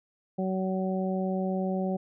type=harmonic tone; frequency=188.2 Hz; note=F#3; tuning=30 cents sharp; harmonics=1 / 2 / 3 / 4; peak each=-28 / -34 / -34 / -37 dBFS; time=0.38-1.97 s; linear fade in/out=10 ms; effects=none